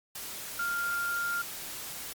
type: tone in noise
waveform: sine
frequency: 1396.9 Hz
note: F6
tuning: in tune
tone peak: -29 dBFS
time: 0.59-1.42 s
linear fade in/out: 5 ms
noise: white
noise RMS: -40 dBFS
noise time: 0.15-2.13 s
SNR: +8 dB
effects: Opus 48 kbps